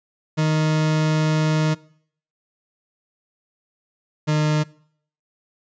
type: tone pair in turn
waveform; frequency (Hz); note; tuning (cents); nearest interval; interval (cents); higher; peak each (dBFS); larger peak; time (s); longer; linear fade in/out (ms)
40% pulse; 155.56 / 152.36; D#3 / D#3; 0 / -36; unison; 36; first; -16; neither; 0.37-1.75 / 4.27-4.64; first; 20
effects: noise-tail reverb RT60 0.6 s tail -22 dB re dry + resampled to 16000 Hz